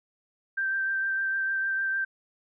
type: tone with vibrato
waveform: sine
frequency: 1568 Hz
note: G6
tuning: in tune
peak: -25 dBFS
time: 0.57-2.05 s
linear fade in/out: 10 ms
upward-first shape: sine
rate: 6.6 Hz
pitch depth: 15 cents each way
effects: none